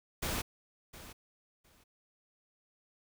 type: noise with echo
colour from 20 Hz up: pink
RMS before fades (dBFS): -35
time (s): 0.22-0.42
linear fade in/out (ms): 10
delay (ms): 710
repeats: 2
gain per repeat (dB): -15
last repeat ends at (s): 1.84
effects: none